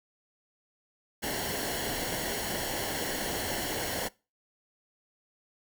pink noise with comb filter, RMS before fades -33 dBFS, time 1.22-4.09 s, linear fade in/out 20 ms, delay 0.81 ms, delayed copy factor -0.65, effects noise-tail reverb RT60 0.3 s tail -23 dB re dry

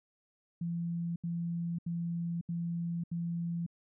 sine tone bursts, 170 Hz, F3, 46 cents flat, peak -32 dBFS, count 5, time 0.61-3.664 s, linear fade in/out 5 ms, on 550 ms, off 76 ms, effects none

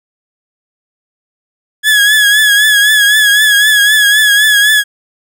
30% pulse tone with vibrato, 1687 Hz, G#6, 27 cents sharp, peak -3 dBFS, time 1.83-4.84 s, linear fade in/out 50 ms, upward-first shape triangle, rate 3.9 Hz, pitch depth 66 cents each way, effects none

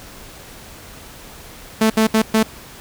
sawtooth tone bursts at uneven times, 220 Hz, A3, in tune, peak -8 dBFS, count 4, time 1.81-1.9 / 1.97-2.07 / 2.14-2.22 / 2.34-2.43 s, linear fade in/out 5 ms, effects pink hiss -39 dBFS RMS until 2.8 s

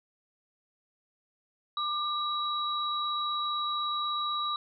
sine tone pair together, 1193 / 3885 Hz, D6 / B7, +27 / -29 cents, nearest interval octave + minor sixth, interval 2044 cents, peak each -30 / -33 dBFS, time 1.77-4.56 s, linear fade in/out 2 ms, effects none

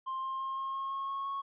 triangle tone with pitch steps, 1054 / 1060.7 / 1067.5 / 1074.3 / 1081.1 / 1088 / 1095 / 1101.9 Hz, C6 / C6 / C6 / C6 / C#6 / C#6 / C#6 / C#6, +12 / +23 / +34 / +45 / -44 / -33 / -22 / -11 cents, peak -31 dBFS, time 0.06-1.42 s, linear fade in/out 20 ms, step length 170 ms, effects tanh soft clip ceiling -28 dBFS + resampled to 8000 Hz

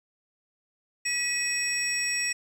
sine tone cluster, 1947 / 2529 / 5570 / 7910 Hz, B6 / D#7 / F8 / B8, -25 / +28 / -5 / +2 cents, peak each -30 dBFS, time 1.05-2.33 s, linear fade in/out 10 ms, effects tanh soft clip ceiling -19 dBFS + 10-bit

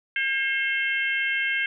harmonic tone with a mistuned harmonic, 537 Hz, C5, 45 cents sharp, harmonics 3 / 4 / 5 / 6, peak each -26 / -26 / -31 / -34 dBFS, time 0.16-1.66 s, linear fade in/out 2 ms, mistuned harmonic 6, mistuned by -51 cents, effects none

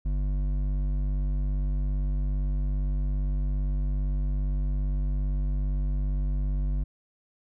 sine tone with hard clipping, 48.79 Hz, G1, 7 cents flat, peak -26 dBFS, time 0.05-6.84 s, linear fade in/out 10 ms, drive 9 dB, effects none

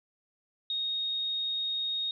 sine tone, 3729 Hz, A#7, in tune, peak -29 dBFS, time 0.7-2.11 s, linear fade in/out 2 ms, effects none

